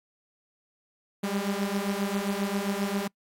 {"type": "beating tone pair", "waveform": "sawtooth", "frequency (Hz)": [196, 203.5], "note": ["G3", "G#3"], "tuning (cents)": [0, -35], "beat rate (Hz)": 7.5, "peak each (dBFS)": -26, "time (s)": [1.23, 3.08], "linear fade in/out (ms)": 10, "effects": ["noise-tail reverb RT60 0.1 s tail -26 dB re dry", "AAC 64 kbps"]}